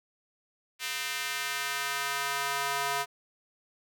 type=tone with high-pass filter sweep; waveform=square; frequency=140 Hz; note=C#3; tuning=18 cents sharp; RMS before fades=-32 dBFS; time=0.79-3.06 s; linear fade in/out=50 ms; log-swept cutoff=2300 to 860 Hz; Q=1.2; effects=none